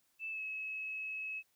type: tone with pitch glide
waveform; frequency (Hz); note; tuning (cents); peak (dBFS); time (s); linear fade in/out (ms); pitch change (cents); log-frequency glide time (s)
sine; 2636 to 2577; E7 to E7; -1 to -40; -38; 0.19-1.43; 50; -39; 0.3-0.41
effects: white hiss -75 dBFS RMS until 1.55 s